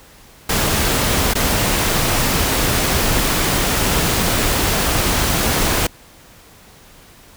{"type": "noise with dropouts", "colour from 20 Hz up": "pink", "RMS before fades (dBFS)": -17, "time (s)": [0.49, 5.87], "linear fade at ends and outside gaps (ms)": 5, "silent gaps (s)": [1.337, 1.352], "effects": ["pink hiss -45 dBFS RMS until 7.36 s"]}